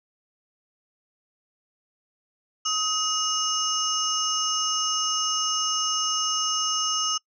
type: tone cluster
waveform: sine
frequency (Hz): 1265 / 2891 / 5350 / 6270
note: D#6 / F#7 / E8 / G8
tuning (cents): +28 / -41 / +25 / -1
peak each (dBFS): -28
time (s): 2.65-7.18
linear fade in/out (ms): 10
effects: noise-tail reverb RT60 0.1 s tail -26 dB re dry + tanh soft clip ceiling -12 dBFS